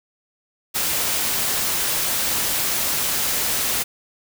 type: noise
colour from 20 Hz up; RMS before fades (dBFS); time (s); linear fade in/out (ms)
white; -22; 0.74-3.84; 20
effects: none